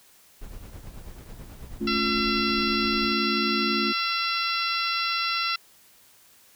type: noise with tremolo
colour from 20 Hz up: brown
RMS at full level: -38 dBFS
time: 0.41-3.13 s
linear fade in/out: 10 ms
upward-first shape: triangle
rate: 9.2 Hz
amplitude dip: 65%
type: chord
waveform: sine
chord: A augmented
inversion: none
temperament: equal with one note detuned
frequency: 218.7 / 277.2 / 349.2 Hz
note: A3 / C#4 / E#4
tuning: -10 / 0 / 0 cents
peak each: -28 / -32 / -30 dBFS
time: 1.8-3.93 s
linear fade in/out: 20 ms
type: harmonic tone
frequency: 677 Hz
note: E5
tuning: 46 cents sharp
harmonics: 2 / 3 / 4 / 5 / 6 / 7 / 8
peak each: -28 / -34 / -30 / -35 / -32 / -34 / -35 dBFS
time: 1.87-5.56 s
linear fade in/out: 5 ms
effects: white hiss -56 dBFS RMS until 6.55 s